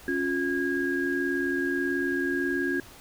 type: tone cluster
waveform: sine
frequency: 276.1 / 354.5 / 1638 Hz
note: C#4 / F4 / G#6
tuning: -7 / +26 / -24 cents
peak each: -29 dBFS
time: 0.08-2.8 s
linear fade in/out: 2 ms
effects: pink hiss -49 dBFS RMS until 3 s